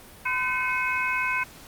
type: harmonic tone with a mistuned harmonic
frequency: 508 Hz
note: B4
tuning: 49 cents sharp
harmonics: 2 / 3 / 4 / 5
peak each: -29 / -29 / -29 / -29 dBFS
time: 0.25-1.44 s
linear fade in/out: 10 ms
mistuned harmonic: 4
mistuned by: +120 cents
effects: pink hiss -47 dBFS RMS until 1.67 s + Opus 32 kbps